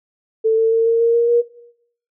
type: tone with pitch steps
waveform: sine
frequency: 444.1 / 449 / 454 / 459 / 464 / 469.2 / 474.3 Hz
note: A4 / A4 / A#4 / A#4 / A#4 / A#4 / A#4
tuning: +16 / +35 / -46 / -27 / -8 / +11 / +30 cents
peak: -11 dBFS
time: 0.44-1.42 s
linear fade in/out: 20 ms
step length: 140 ms
effects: noise-tail reverb RT60 0.7 s tail -17 dB re dry